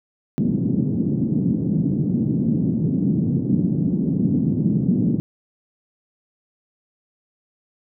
pink band-pass noise, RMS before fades -20 dBFS, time 0.38-5.2 s, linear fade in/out 0 ms, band 150 to 260 Hz, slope 24 dB/octave, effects none

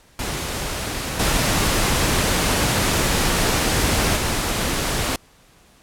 pink noise with level steps, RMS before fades -26 / -19 / -22 dBFS, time 0.19-5.16 s, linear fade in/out 2 ms, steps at 1.19 / 4.16 s, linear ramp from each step 10 ms, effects pink hiss -53 dBFS RMS until 5.82 s + low-pass 12000 Hz 12 dB/octave

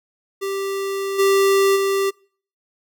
square tone with level steps, 392 Hz, G4, in tune, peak -23 / -14 / -18 dBFS, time 0.41-2.11 s, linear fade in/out 20 ms, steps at 1.18 / 1.75 s, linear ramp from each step 20 ms, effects noise-tail reverb RT60 0.5 s tail -26 dB re dry

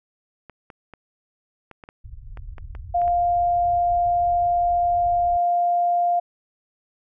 clicks, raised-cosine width 0.5 ms, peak -26 dBFS, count 11, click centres 0.497 / 0.702 / 0.937 / 1.713 / 1.838 / 1.889 / 2.373 / 2.582 / 2.751 / 3.017 / 3.079 s
pink low-pass noise, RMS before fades -37 dBFS, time 2.04-5.37 s, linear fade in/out 5 ms, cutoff 110 Hz, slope 48 dB/octave
sine tone, 700 Hz, F5, 4 cents sharp, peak -17 dBFS, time 2.94-6.2 s, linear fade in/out 10 ms
effects none

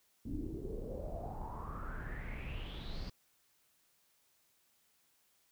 brown noise with low-pass filter sweep, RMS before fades -42 dBFS, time 0.25-3.1 s, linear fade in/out 5 ms, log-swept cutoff 260 to 4900 Hz, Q 8.1, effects white hiss -73 dBFS RMS until 5.51 s

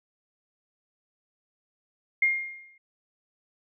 sine tone with exponential decay, 2125 Hz, C7, 26 cents sharp, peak -17 dBFS, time 2.22-2.78 s, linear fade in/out 5 ms, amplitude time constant 120 ms, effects none

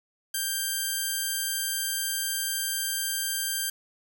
5% pulse tone, 1581 Hz, G6, 14 cents sharp, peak -16 dBFS, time 0.34-3.7 s, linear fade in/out 5 ms, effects none

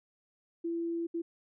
sine tone bursts at uneven times, 336.2 Hz, E4, 34 cents sharp, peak -31 dBFS, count 2, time 0.64-1.07 / 1.14-1.22 s, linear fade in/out 10 ms, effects none

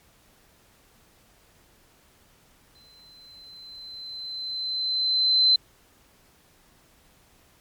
sine tone with exponential growth, 4066 Hz, B7, 50 cents sharp, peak -14 dBFS, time 2.75-5.56 s, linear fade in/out 5 ms, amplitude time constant 610 ms, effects pink hiss -59 dBFS RMS until 7.6 s + MP3 96 kbps

